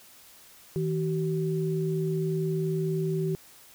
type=tone pair together; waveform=sine; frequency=160 / 380.5 Hz; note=D#3 / F#4; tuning=+49 / +48 cents; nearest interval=octave + minor third; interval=1499 cents; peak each=-27 / -29 dBFS; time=0.76-3.35 s; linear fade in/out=0 ms; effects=white hiss -53 dBFS RMS until 3.74 s